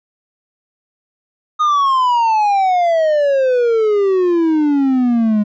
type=exponential sweep; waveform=triangle; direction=down; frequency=1244.5 to 205.8 Hz; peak=-9 dBFS; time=1.59-5.44 s; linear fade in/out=20 ms; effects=resampled to 16000 Hz